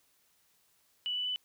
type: tone with pitch steps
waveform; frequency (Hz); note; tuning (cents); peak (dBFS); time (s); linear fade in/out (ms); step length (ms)
sine; 2960 / 2977 / 2994; F#7 / F#7 / F#7; 0 / +10 / +20; -31; 1.06-1.36; 0; 100
effects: white hiss -70 dBFS RMS until 1.44 s